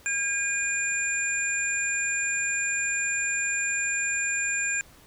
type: tone cluster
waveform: sine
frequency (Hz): 1619 / 2444 / 7220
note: G#6 / D#7 / A8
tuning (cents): -45 / -32 / +44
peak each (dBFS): -29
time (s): 0.06-4.81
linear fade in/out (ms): 0
effects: pink hiss -54 dBFS RMS until 5.06 s